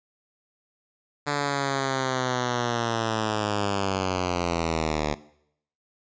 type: linear sweep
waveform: 5% pulse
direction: down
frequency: 146 to 73.42 Hz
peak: -13 dBFS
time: 1.26-5.15 s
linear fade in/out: 20 ms
effects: noise-tail reverb RT60 0.7 s tail -19 dB re dry + resampled to 16000 Hz